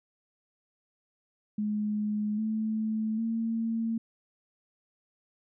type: tone with pitch steps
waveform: sine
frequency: 210.4 / 218.4 / 226.8 Hz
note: G#3 / A3 / A#3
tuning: +23 / -13 / -47 cents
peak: -27 dBFS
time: 1.58-3.98 s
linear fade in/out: 5 ms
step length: 800 ms
effects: none